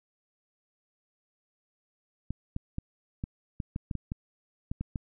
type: clicks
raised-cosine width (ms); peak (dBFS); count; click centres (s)
5; -20; 12; 2.306 / 2.564 / 2.784 / 3.239 / 3.602 / 3.761 / 3.912 / 3.953 / 4.119 / 4.715 / 4.81 / 4.958
effects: none